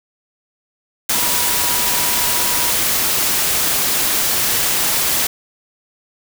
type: tone in noise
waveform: sine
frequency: 968 Hz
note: B5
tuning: 35 cents flat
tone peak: -28 dBFS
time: 1.14-2.71 s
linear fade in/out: 5 ms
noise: white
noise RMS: -17 dBFS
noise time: 1.09-5.27 s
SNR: -14 dB
effects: none